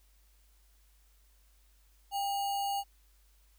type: tone with sample-and-hold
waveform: sine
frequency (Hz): 797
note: G5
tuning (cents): +28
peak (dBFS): -30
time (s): 2.11-2.84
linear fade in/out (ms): 50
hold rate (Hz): 3675
effects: added 50 Hz sine -62 dBFS peak until 3.58 s + white hiss -70 dBFS RMS until 3.58 s